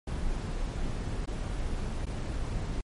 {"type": "noise with dropouts", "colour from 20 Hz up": "brown", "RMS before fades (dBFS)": -32, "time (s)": [0.07, 2.81], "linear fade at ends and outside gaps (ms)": 5, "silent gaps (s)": [[1.257, 1.274], [2.055, 2.065]], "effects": ["MP3 48 kbps"]}